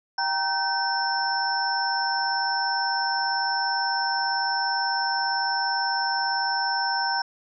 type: tone cluster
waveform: sine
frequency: 783 / 941 / 1537 / 5360 Hz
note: G5 / A#5 / G6 / E8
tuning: -2 / +16 / -35 / +28 cents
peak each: -28 dBFS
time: 0.18-7.22 s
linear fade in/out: 5 ms
effects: none